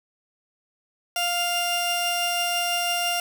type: tone pair together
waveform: sawtooth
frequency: 700 / 2794 Hz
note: F5 / F7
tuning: +4 / 0 cents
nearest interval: 2 octaves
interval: 2396 cents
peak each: -22 dBFS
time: 1.16-3.2 s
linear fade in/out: 2 ms
effects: none